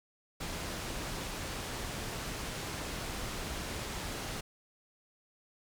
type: low-pass noise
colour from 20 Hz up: pink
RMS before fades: -39 dBFS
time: 0.4-4.41 s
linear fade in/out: 10 ms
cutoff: 9500 Hz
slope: 12 dB/octave
effects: none